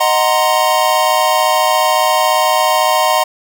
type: chord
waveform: square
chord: C half-diminished seventh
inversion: first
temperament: equal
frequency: 622.3 / 740 / 932.3 / 1046.5 Hz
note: Eb5 / Gb5 / Bb5 / C6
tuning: 0 / 0 / 0 / 0 cents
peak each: -17 dBFS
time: 0-3.24 s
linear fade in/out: 10 ms
effects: none